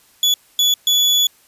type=tone bursts at uneven times; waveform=35% pulse; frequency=3421 Hz; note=A7; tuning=49 cents flat; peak=-10 dBFS; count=3; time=0.23-0.34 / 0.59-0.74 / 0.87-1.27 s; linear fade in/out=2 ms; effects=white hiss -53 dBFS RMS until 1.47 s + resampled to 32000 Hz